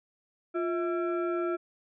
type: tone with frequency modulation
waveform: sine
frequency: 349.2 Hz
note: F4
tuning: in tune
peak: -27 dBFS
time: 0.54-1.57 s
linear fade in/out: 20 ms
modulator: 999 Hz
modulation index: 0.8
effects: none